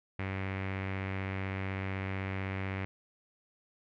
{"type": "tone with low-pass filter", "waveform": "sawtooth", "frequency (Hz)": 95.9, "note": "G2", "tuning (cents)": -37, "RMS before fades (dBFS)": -36, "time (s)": [0.19, 2.85], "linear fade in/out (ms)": 0, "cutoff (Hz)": 2200, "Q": 3.8, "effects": []}